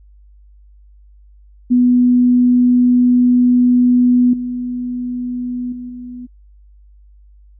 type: tone with level steps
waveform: sine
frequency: 246.9 Hz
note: B3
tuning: in tune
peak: -8 / -19 / -25 / -27 dBFS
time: 1.7-6.27 s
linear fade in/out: 20 ms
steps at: 4.33 / 5.72 / 5.89 s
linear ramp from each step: 5 ms
effects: added 50 Hz sine -42 dBFS peak until 7.59 s